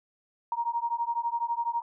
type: beating tone pair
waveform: sine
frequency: 932.3 / 944.3 Hz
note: A#5 / A#5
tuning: 0 / +22 cents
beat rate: 12 Hz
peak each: -30 dBFS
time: 0.52-1.82 s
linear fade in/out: 2 ms
effects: none